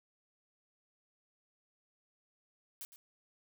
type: noise with echo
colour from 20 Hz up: blue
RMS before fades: -45 dBFS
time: 2.81-2.85 s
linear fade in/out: 0 ms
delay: 110 ms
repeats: 1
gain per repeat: -12 dB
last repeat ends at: 2.96 s
effects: none